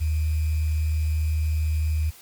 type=tone with sample-and-hold; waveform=sine; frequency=77.78 Hz; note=D#2; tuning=in tune; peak=-20 dBFS; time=0-2.11 s; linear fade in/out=20 ms; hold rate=2450 Hz; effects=white hiss -48 dBFS RMS until 2.21 s + MP3 96 kbps